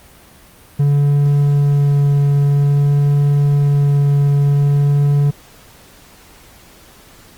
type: tone with vibrato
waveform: triangle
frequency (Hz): 142.9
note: D3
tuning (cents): -47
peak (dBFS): -8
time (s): 0.79-5.31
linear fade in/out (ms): 10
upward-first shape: sine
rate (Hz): 0.51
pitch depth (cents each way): 8
effects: pink hiss -44 dBFS RMS until 7.37 s + Opus 32 kbps